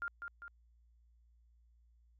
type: tone with echo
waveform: sine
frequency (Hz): 1400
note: F6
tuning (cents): +4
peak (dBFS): -36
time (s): 0.02-0.08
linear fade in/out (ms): 0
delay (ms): 200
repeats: 2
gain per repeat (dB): -5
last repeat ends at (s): 0.48
effects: added 58 Hz sine -64 dBFS peak until 2.19 s

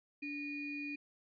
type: ring-modulated tone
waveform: triangle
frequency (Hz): 1080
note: C#6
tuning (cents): -45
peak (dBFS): -34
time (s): 0.22-0.96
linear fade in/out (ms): 10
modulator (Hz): 1370
effects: resampled to 11025 Hz

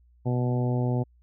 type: harmonic tone with a mistuned harmonic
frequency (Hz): 123.47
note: B2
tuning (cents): 0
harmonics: 1 / 2 / 3 / 4 / 5 / 6 / 7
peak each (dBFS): -24 / -30 / -34 / -36 / -38 / -40 / -41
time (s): 0.25-1.04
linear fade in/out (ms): 20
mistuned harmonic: 1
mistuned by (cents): +21
effects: added 60 Hz sine -56 dBFS peak until 1.22 s

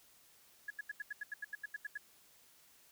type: tone bursts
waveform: sine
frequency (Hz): 1685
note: G#6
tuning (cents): +25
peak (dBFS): -38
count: 13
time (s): 0.68-1.976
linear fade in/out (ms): 5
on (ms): 24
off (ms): 82
effects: white hiss -65 dBFS RMS until 2.91 s

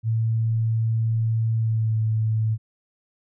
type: tone with pitch glide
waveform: sine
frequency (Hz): 112.7 to 110.13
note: A2 to A2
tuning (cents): +42 to +2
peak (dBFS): -19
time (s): 0.03-2.58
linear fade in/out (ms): 50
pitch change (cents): -40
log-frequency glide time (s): 1.54-1.98
effects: none

